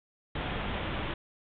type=low-pass noise; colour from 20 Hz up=pink; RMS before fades=-34 dBFS; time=0.35-1.14 s; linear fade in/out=5 ms; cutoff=3600 Hz; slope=96 dB/octave; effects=none